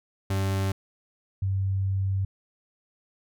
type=tone pair in turn; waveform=40% pulse / sine; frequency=96.9 / 96.55 Hz; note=G2 / G2; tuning=-20 / -26 cents; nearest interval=unison; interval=6 cents; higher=first; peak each=-23 dBFS; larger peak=neither; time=0.3-0.72 / 1.42-2.25 s; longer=second; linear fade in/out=5 ms; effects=none